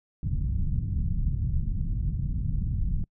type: low-pass noise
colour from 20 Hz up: pink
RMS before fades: -27 dBFS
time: 0.23-3.04 s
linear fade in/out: 2 ms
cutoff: 160 Hz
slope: 24 dB/octave
effects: noise-tail reverb RT60 0.1 s tail -26 dB re dry